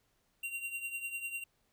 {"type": "tone with tremolo", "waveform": "square", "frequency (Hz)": 2761, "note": "F7", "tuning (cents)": -20, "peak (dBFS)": -35, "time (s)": [0.43, 1.44], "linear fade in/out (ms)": 5, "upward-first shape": "triangle", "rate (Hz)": 10, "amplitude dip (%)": 75, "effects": ["pink hiss -75 dBFS RMS until 1.72 s"]}